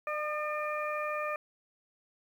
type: harmonic tone with a mistuned harmonic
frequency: 601 Hz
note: D5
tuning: 40 cents sharp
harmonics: 1 / 2 / 3 / 4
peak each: -35 / -35 / -41 / -40 dBFS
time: 0.07-1.36 s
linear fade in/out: 2 ms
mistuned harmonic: 2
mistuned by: +18 cents
effects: 10-bit